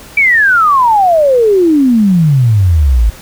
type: exponential sweep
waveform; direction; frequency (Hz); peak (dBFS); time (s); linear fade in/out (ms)
sine; down; 2346 to 51.91; -5; 0.17-3.1; 5
effects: pink hiss -34 dBFS RMS until 3.21 s